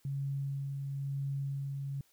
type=tone with tremolo; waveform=sine; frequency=138.59 Hz; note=C#3; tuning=in tune; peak=-32 dBFS; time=0.05-2.01 s; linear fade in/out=2 ms; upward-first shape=sine; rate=1 Hz; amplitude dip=30%; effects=white hiss -69 dBFS RMS until 2.12 s